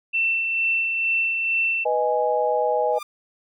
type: tone with tremolo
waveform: sine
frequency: 2685 Hz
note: E7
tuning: 31 cents sharp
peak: -18 dBFS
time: 0.13-1.85 s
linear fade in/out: 20 ms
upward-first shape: sine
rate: 2.2 Hz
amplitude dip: 35%
type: chord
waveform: sine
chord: G# minor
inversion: first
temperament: equal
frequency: 493.9 / 622.3 / 830.6 Hz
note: B4 / D#5 / G#5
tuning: 0 / 0 / 0 cents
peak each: -23 / -23 / -23 dBFS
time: 1.85-2.99 s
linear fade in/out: 10 ms
type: tone with exponential growth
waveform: sawtooth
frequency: 1198 Hz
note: D6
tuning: 34 cents sharp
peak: -26 dBFS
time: 2.9-3.03 s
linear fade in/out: 5 ms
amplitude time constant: 27 ms
effects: none